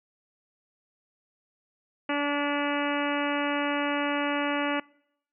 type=harmonic tone with a mistuned harmonic; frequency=288.7 Hz; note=D4; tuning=30 cents flat; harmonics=1 / 2 / 3 / 4 / 5 / 6 / 7 / 8 / 9 / 10; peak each=-29 / -32 / -34 / -35 / -36 / -37 / -37 / -38 / -39 / -39 dBFS; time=2.09-4.8 s; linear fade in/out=5 ms; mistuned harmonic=7; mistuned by=-16 cents; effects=noise-tail reverb RT60 0.7 s tail -24 dB re dry